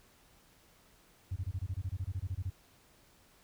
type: tone bursts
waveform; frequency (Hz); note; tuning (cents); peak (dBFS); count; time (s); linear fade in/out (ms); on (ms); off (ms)
sine; 92.9; F#2; +7; -31; 16; 1.31-2.502; 10; 52; 24
effects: tanh soft clip ceiling -29 dBFS + pink hiss -64 dBFS RMS until 3.43 s